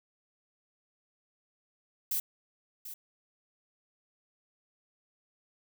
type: noise with echo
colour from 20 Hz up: violet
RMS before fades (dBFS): -31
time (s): 2.11-2.2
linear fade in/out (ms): 5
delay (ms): 740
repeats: 1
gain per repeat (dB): -12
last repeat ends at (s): 2.94
effects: none